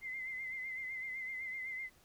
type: tone with vibrato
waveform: sine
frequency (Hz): 2067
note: C7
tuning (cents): -22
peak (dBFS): -39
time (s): 0.01-1.9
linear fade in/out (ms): 50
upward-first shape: sine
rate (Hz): 7.9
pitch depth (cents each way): 43
effects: pink hiss -66 dBFS RMS until 2.04 s